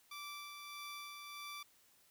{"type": "tone with tremolo", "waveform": "15% pulse", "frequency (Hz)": 1167, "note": "D6", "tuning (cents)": -11, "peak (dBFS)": -39, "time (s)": [0.11, 1.63], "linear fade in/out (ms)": 5, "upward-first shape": "sine", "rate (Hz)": 1.6, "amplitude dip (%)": 35, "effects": ["white hiss -69 dBFS RMS until 2.1 s"]}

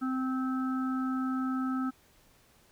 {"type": "harmonic tone", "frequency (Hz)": 260, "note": "C4", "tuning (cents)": -11, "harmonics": [1, 3, 5, 6], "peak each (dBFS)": [-29, -45, -37, -48], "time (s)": [0.01, 1.91], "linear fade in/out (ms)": 20, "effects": ["pink hiss -63 dBFS RMS until 2.71 s"]}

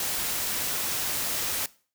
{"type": "noise", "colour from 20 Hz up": "white", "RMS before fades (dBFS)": -29, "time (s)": [0, 1.66], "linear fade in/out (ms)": 2, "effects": ["noise-tail reverb RT60 0.4 s tail -20 dB re dry"]}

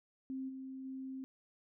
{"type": "tone with level steps", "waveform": "sine", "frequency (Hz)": 264, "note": "C4", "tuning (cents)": 16, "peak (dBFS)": [-38, -43, -41], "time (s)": [0.3, 1.24], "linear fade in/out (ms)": 0, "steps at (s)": [0.48, 0.84], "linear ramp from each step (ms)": 20, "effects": []}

